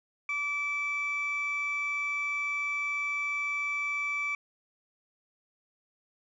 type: tone pair together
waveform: sine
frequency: 1157 / 2317 Hz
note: D6 / D7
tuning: -26 / -24 cents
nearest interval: octave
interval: 1202 cents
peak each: -36 / -28 dBFS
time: 0.29-4.35 s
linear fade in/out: 2 ms
effects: tanh soft clip ceiling -25 dBFS